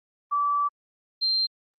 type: tone pair in turn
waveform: sine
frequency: 1157 / 4159 Hz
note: D6 / C8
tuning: -26 / -11 cents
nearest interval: octave + minor seventh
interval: 2215 cents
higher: second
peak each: -21 dBFS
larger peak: neither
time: 0.31-0.69 / 1.21-1.47 s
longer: first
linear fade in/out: 20 ms
effects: Opus 32 kbps